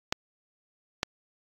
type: clicks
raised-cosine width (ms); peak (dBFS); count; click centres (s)
0.2; -8; 2; 0.125 / 1.031
effects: AAC 48 kbps